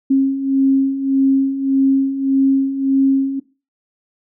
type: beating tone pair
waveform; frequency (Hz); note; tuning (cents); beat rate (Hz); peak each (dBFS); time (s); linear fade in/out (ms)
sine; 269 / 270.7; C4 / C#4; +48 / -41; 1.7; -19 / -13; 0.1-3.4; 10
effects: noise-tail reverb RT60 0.3 s tail -18 dB re dry